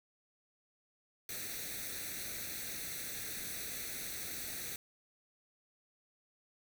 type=noise with comb filter; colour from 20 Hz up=white; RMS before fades=-42 dBFS; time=1.29-4.76 s; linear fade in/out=2 ms; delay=0.49 ms; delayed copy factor=+0.75; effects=none